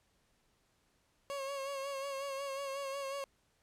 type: tone with vibrato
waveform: 30% pulse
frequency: 550 Hz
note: C#5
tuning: 14 cents flat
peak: -35 dBFS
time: 1.3-3.24 s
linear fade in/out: 0 ms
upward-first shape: sine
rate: 5.5 Hz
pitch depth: 40 cents each way
effects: pink hiss -74 dBFS RMS until 3.62 s + low-pass 11000 Hz 12 dB/octave